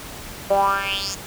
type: tone with band-pass filter sweep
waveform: 10% pulse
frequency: 196.6 Hz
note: G3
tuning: 5 cents sharp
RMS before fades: -21 dBFS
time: 0.5-1.15 s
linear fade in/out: 10 ms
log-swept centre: 550 to 6900 Hz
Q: 5.5
effects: pink hiss -36 dBFS RMS until 1.26 s

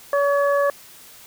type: harmonic tone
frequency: 567 Hz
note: C#5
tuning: 39 cents sharp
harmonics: 1 / 2 / 3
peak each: -17 / -23 / -27 dBFS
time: 0.13-0.7 s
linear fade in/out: 2 ms
effects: white hiss -45 dBFS RMS until 1.26 s

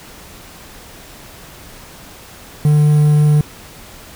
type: tone with quantisation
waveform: triangle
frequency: 149.5 Hz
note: D3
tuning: 31 cents sharp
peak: -6 dBFS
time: 2.65-3.41 s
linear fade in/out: 2 ms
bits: 6
effects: pink hiss -38 dBFS RMS until 4.15 s

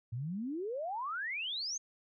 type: exponential sweep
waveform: sine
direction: up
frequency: 110 to 6570 Hz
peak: -35 dBFS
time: 0.12-1.78 s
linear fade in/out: 10 ms
effects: none

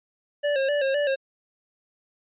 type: tone with vibrato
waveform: square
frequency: 560 Hz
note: C#5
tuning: 18 cents sharp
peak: -22 dBFS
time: 0.43-1.16 s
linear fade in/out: 20 ms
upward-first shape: square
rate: 3.9 Hz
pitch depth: 68 cents each way
effects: resampled to 8000 Hz

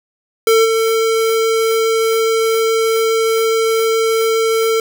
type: tone with level steps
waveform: square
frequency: 448.8 Hz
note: A4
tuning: 34 cents sharp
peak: -9 / -13 dBFS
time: 0.47-4.8 s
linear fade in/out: 2 ms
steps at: 0.64 s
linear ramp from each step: 20 ms
effects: none

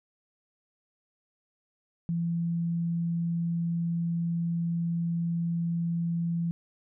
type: tone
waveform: sine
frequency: 169 Hz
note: E3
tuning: 43 cents sharp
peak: -26 dBFS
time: 2.09-6.51 s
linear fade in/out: 0 ms
effects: none

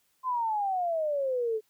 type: exponential sweep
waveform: sine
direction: down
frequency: 1047 to 426.1 Hz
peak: -26 dBFS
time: 0.23-1.61 s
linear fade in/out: 50 ms
effects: white hiss -71 dBFS RMS until 1.69 s

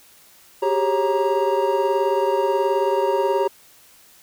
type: tone cluster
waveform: triangle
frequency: 385.1 / 403.7 / 546 / 939 Hz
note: G4 / G#4 / C#5 / A#5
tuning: -31 / -49 / -26 / +12 cents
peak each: -21 dBFS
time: 0.62-3.48 s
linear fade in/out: 10 ms
effects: white hiss -51 dBFS RMS until 4.22 s

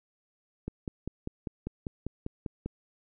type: click train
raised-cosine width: 3 ms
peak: -21 dBFS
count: 11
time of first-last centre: 0.68-2.66 s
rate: 5.05 Hz
effects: none

